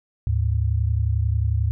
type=tone pair together; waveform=sine; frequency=75.31 / 106.5 Hz; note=D2 / G#2; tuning=+44 / +44 cents; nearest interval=tritone; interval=600 cents; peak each=-21 dBFS; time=0.27-1.71 s; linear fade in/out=0 ms; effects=none